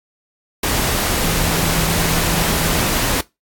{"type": "tone in noise", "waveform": "sine", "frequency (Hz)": 164.81, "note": "E3", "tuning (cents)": 0, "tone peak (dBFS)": -22, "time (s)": [1.23, 2.78], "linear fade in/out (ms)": 5, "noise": "pink", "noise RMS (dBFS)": -18, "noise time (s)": [0.63, 3.21], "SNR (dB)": -7, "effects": ["noise-tail reverb RT60 0.2 s tail -20 dB re dry", "AAC 64 kbps"]}